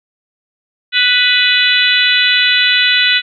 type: harmonic tone with a mistuned harmonic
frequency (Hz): 493.9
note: B4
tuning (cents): 0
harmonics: 3 / 4 / 5 / 6 / 7 / 8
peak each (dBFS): -16 / -16 / -16 / -16 / -16 / -16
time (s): 0.92-3.22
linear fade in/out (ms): 50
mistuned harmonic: 5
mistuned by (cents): +25
effects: none